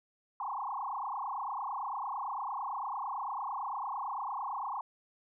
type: tone with frequency modulation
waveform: sine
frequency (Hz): 952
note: A#5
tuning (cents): +36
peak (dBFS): -34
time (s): 0.4-4.81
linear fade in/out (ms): 2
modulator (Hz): 28.9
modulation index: 5.8
effects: none